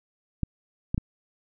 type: clicks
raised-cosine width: 5 ms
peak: -13 dBFS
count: 3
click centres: 0.433 / 0.945 / 0.979 s
effects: none